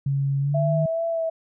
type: tone with pitch glide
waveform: sine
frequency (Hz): 138.59 to 154.67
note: C#3 to D#3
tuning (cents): 0 to -10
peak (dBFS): -20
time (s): 0.06-0.86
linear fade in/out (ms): 5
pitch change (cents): +190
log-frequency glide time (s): 0.4-0.75
type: tone with vibrato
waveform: sine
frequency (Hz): 659.3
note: E5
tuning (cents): 0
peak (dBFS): -22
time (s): 0.54-1.3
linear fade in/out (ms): 10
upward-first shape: sine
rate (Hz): 2.4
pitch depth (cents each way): 21
effects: none